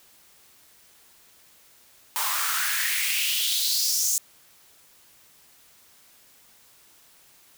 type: noise with high-pass filter sweep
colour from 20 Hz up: white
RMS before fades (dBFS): -25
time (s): 2.16-4.18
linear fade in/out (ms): 0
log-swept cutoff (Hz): 920 to 6900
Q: 3.9
effects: white hiss -56 dBFS RMS until 7.57 s